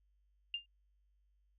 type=tone with exponential decay; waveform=sine; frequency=2804 Hz; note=F7; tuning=6 cents sharp; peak=-32 dBFS; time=0.54-0.66 s; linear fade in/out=2 ms; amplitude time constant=26 ms; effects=added 50 Hz sine -70 dBFS peak until 1.58 s